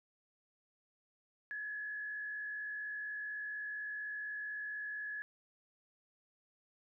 sine tone with frequency modulation, 1695 Hz, G#6, 35 cents sharp, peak -39 dBFS, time 1.51-5.22 s, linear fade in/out 0 ms, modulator 55.8 Hz, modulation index 0.53, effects none

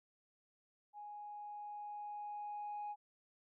sine tone with level ramp, 830.6 Hz, G#5, in tune, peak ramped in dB -47 to -39 dBFS, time 0.93-2.96 s, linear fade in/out 50 ms, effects tanh soft clip ceiling -38 dBFS

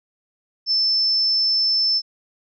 sine tone, 5290 Hz, E8, 5 cents sharp, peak -16 dBFS, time 0.66-2.02 s, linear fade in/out 50 ms, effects none

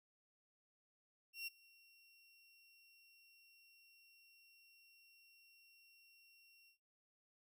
30% pulse tone with ADSR envelope, 2735 Hz, F7, 37 cents flat, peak -39 dBFS, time 1.33-6.78 s, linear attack 140 ms, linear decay 19 ms, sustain -24 dB, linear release 100 ms, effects noise-tail reverb RT60 0.8 s tail -25 dB re dry

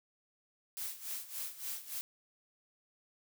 blue noise with tremolo, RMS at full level -39 dBFS, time 0.77-2.01 s, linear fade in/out 0 ms, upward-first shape sine, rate 3.5 Hz, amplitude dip 80%, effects none

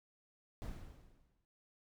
brown noise with exponential decay, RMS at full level -41 dBFS, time 0.62-1.45 s, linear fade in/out 0 ms, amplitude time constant 180 ms, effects none

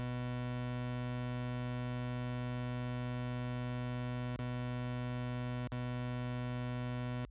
30% pulse tone with dropouts, 123.47 Hz, B2, in tune, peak -34 dBFS, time 0-7.25 s, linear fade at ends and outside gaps 0 ms, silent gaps 4.361-4.391 / 5.673-5.72 s, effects added 50 Hz sine -52 dBFS peak until 7.3 s + resampled to 8000 Hz

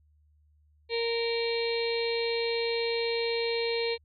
harmonic tone, 464 Hz, A#4, 8 cents flat, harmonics 1 / 2 / 4 / 5 / 6 / 7 / 8 / 9, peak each -28 / -41 / -44 / -36 / -42 / -46 / -40 / -36 dBFS, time 0.89-3.98 s, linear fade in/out 50 ms, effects added 75 Hz sine -61 dBFS peak until 4.04 s

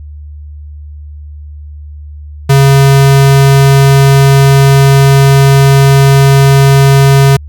square tone, 137.5 Hz, C#3, 14 cents flat, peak -3 dBFS, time 2.49-7.37 s, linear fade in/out 10 ms, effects added 74 Hz sine -24 dBFS peak until 7.48 s

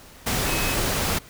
sine tone in noise, 2560 Hz, D#7, 49 cents sharp, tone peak -30 dBFS, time 0.47-0.75 s, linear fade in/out 10 ms, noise pink, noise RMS -24 dBFS, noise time 0.26-1.19 s, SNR -9 dB, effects pink hiss -47 dBFS RMS until 1.29 s

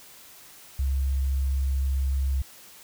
sine tone, 67.5 Hz, C#2, 45 cents flat, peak -22 dBFS, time 0.79-2.42 s, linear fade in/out 5 ms, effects white hiss -49 dBFS RMS until 2.83 s

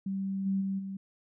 sine tone with level steps, 193.9 Hz, G3, 19 cents flat, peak -30 / -26 / -29 / -35 dBFS, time 0.06-0.97 s, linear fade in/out 5 ms, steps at 0.45 / 0.6 / 0.78 s, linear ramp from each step 20 ms, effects none

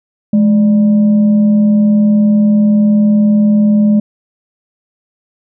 sine tone with frequency modulation, 210.5 Hz, G#3, 24 cents sharp, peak -6 dBFS, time 0.33-4 s, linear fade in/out 5 ms, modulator 381 Hz, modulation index 0.27, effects none

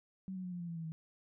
sine tone with pitch steps, 189.6 / 185.06 / 180.62 / 176.29 / 172.07 / 167.94 / 163.92 / 159.99 Hz, F#3 / F#3 / F#3 / F3 / F3 / E3 / E3 / D#3, +43 / +1 / -41 / +17 / -25 / +33 / -9 / +49 cents, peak -39 dBFS, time 0.28-0.92 s, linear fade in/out 0 ms, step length 80 ms, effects none

